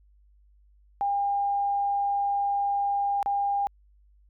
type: tone with dropouts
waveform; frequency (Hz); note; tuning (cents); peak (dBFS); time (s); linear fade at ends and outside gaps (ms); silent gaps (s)
sine; 804; G5; +44; -23; 1.01-3.67; 0; 3.228-3.26
effects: added 50 Hz sine -56 dBFS peak until 4.29 s